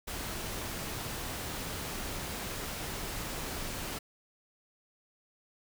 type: noise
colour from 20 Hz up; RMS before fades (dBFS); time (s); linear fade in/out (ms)
pink; -38; 0.07-3.99; 10
effects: none